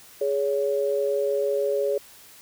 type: tone pair together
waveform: sine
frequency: 415.9 / 562 Hz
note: G#4 / C#5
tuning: +2 / +24 cents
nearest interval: perfect fourth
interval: 522 cents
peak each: -24 dBFS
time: 0.21-1.98 s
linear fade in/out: 5 ms
effects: white hiss -49 dBFS RMS until 2.41 s